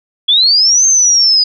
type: linear two-way sweep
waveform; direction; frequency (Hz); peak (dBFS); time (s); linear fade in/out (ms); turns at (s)
sine; up then down; 3322 to 6370 to 4915; -6; 0.28-1.44; 10; 0.86
effects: none